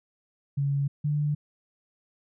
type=tone pair in turn; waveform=sine; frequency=140.4 / 147.81 Hz; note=C#3 / D3; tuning=+22 / +11 cents; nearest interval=minor second; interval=89 cents; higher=second; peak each=-23 dBFS; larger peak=neither; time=0.57-0.88 / 1.04-1.35 s; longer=neither; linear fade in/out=10 ms; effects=none